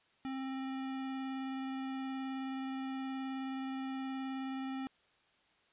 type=tone with vibrato; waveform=square; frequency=265.5 Hz; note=C4; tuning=25 cents sharp; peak=-38 dBFS; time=0.25-4.87 s; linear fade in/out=0 ms; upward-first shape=sine; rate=19 Hz; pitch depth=9 cents each way; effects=white hiss -70 dBFS RMS until 5.72 s + resampled to 8000 Hz